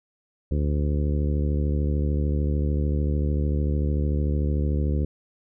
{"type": "harmonic tone", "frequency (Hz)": 73.42, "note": "D2", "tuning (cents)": 0, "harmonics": [1, 2, 3, 4, 5, 6, 7], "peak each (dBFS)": [-22, -28, -32, -34, -36, -38, -39], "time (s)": [0.51, 5.05], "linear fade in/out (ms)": 5, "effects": []}